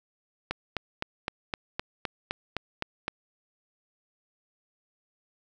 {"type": "click train", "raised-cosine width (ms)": 0.3, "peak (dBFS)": -13, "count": 11, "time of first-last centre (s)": [0.51, 3.081], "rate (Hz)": 3.89, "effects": []}